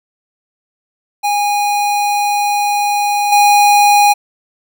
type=tone with level steps; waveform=square; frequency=821 Hz; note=G#5; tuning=20 cents flat; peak=-13 / -7 dBFS; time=1.23-4.14 s; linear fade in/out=20 ms; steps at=3.32 s; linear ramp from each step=5 ms; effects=none